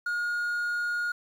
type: tone with quantisation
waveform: triangle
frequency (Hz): 1432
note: F6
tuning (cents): +43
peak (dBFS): -25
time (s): 0.06-1.12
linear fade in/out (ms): 5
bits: 9
effects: none